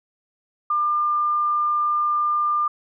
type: tone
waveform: sine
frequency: 1199 Hz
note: D6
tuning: 36 cents sharp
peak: -18 dBFS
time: 0.7-2.68 s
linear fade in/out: 5 ms
effects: none